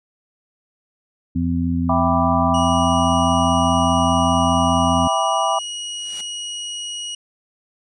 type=harmonic tone; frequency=84.9 Hz; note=F2; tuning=48 cents flat; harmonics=1 / 2 / 3; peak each=-23 / -23 / -20 dBFS; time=1.35-5.08 s; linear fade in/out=10 ms
type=chord; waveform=sine; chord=E minor seventh; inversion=none; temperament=equal; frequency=659.3 / 784 / 987.8 / 1174.7 Hz; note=E5 / G5 / B5 / D6; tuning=0 / 0 / 0 / 0 cents; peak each=-22 dBFS; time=1.89-5.59 s; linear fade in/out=5 ms
type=tone; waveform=sawtooth; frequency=2900 Hz; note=F#7; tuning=35 cents flat; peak=-23 dBFS; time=2.54-7.15 s; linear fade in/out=5 ms
type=noise with exponential growth; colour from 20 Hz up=white; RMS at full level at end=-33 dBFS; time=5.82-6.21 s; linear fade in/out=2 ms; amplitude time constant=83 ms
effects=resampled to 22050 Hz